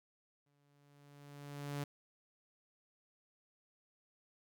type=tone with exponential growth; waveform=sawtooth; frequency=143.4 Hz; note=D3; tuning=41 cents flat; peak=-33 dBFS; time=0.46-1.84 s; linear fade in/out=5 ms; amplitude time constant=300 ms; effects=none